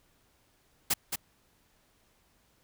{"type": "noise with echo", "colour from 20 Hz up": "white", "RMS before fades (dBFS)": -26, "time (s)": [0.9, 0.94], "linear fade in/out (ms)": 10, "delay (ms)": 220, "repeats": 1, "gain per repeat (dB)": -6, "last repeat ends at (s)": 1.16, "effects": ["pink hiss -68 dBFS RMS until 2.63 s"]}